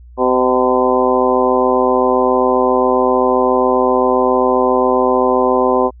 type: harmonic tone with a mistuned harmonic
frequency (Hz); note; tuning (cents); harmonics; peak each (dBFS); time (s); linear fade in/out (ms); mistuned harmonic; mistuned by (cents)
127.5; C3; -44; 2 / 3 / 4 / 5 / 6 / 7 / 8; -19 / -16 / -16 / -20 / -20 / -21 / -18; 0.17-5.91; 50; 5; -37
effects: added 60 Hz sine -36 dBFS peak until 6 s